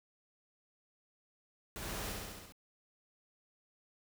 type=noise with echo; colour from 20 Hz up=pink; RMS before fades=-44 dBFS; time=1.76-2.12 s; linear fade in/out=0 ms; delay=67 ms; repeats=6; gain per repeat=-2 dB; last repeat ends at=2.522 s; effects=none